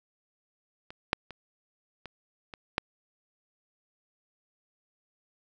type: clicks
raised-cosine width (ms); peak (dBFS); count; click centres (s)
0.3; -27 / -7 / -26 / -25 / -25 / -9; 6; 0.905 / 1.131 / 1.307 / 2.057 / 2.538 / 2.781
effects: none